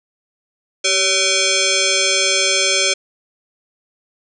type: tone with frequency modulation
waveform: sine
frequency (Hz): 1517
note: F#6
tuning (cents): +43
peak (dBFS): -13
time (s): 0.84-2.94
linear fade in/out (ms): 10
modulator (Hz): 952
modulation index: 6
effects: none